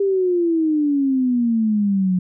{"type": "exponential sweep", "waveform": "sine", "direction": "down", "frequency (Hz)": [401.1, 179.8], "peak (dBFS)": -15, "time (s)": [0, 2.19], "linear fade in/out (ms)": 5, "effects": []}